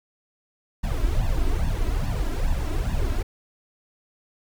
brown noise with flanger, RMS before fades -23 dBFS, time 0.83-3.23 s, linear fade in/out 10 ms, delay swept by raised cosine 1.1 to 3.1 ms, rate 2.4 Hz, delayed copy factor +0.95, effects none

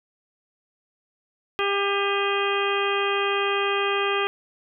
harmonic tone with a mistuned harmonic, 399.3 Hz, G4, 32 cents sharp, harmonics 1 / 2 / 3 / 4 / 5 / 6 / 7 / 8, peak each -25 / -31 / -27 / -32 / -33 / -30 / -34 / -32 dBFS, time 1.59-4.27 s, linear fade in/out 0 ms, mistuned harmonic 6, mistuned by +67 cents, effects none

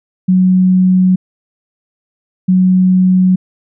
sine tone pair in turn, 184.8 / 184.8 Hz, F#3 / F#3, -2 / -2 cents, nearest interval unison, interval 0 cents, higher neither, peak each -6 dBFS, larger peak neither, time 0.28-1.16 / 2.48-3.36 s, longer neither, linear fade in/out 10 ms, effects none

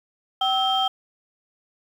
sine tone cluster, 766 / 1300 / 3176 Hz, G5 / E6 / G7, -40 / -24 / +22 cents, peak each -21 / -27 / -22 dBFS, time 0.41-0.88 s, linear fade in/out 5 ms, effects tanh soft clip ceiling -12 dBFS + 8-bit

